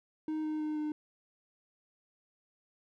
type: tone with pitch steps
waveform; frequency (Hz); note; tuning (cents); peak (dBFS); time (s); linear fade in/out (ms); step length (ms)
triangle; 311.1 / 308.4 / 305.8 / 303.1; D#4 / D#4 / D#4 / D#4; 0 / -15 / -30 / -45; -30; 0.28-0.92; 2; 160
effects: none